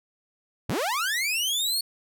sawtooth linear sweep, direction up, 66.4 to 4435 Hz, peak -21 dBFS, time 0.69-1.81 s, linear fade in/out 5 ms, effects none

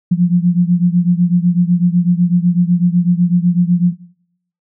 sine beating tone pair, 173.3 / 181.3 Hz, F3 / F#3, -13 / -35 cents, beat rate 8 Hz, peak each -12 dBFS, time 0.11-3.93 s, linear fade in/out 10 ms, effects noise-tail reverb RT60 0.7 s tail -19 dB re dry

